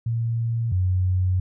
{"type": "tone pair in turn", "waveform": "sine", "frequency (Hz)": [115.6, 92.07], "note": ["A#2", "F#2"], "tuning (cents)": [-14, -8], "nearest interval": "major third", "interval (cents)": 394, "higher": "first", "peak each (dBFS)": [-21, -18], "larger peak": "second", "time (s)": [[0.06, 0.72], [0.72, 1.4]], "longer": "second", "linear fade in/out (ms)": 5, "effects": []}